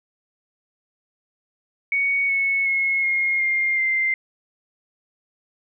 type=tone with pitch steps; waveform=sine; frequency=2231 / 2202 / 2173 / 2144 / 2116 / 2088 Hz; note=C#7 / C#7 / C#7 / C7 / C7 / C7; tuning=+11 / -12 / -35 / +42 / +19 / -4 cents; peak=-18 dBFS; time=1.92-4.14 s; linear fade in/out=2 ms; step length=370 ms; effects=none